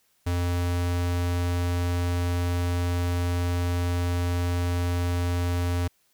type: tone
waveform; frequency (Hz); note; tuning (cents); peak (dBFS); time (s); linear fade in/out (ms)
square; 87.8; F2; +10; -24; 0.26-5.88; 10
effects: white hiss -67 dBFS RMS until 6.13 s